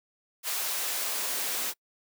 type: noise with high-pass filter sweep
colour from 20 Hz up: white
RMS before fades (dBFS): -31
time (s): 0.43-1.74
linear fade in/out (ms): 50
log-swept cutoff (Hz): 650 to 250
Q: 0.8
effects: noise-tail reverb RT60 0.1 s tail -26 dB re dry